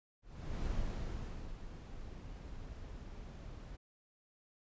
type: noise with ADSR envelope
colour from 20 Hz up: brown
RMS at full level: -37 dBFS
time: 0.22-3.77 s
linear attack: 440 ms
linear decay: 870 ms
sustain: -10 dB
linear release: 14 ms
effects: resampled to 16000 Hz